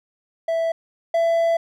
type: tone pair in turn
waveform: triangle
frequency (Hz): 659.3 / 667.7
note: E5 / E5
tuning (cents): 0 / +22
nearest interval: unison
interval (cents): 22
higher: second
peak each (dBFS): -17 / -14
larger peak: second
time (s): 0.48-0.72 / 1.14-1.57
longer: second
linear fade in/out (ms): 5
effects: none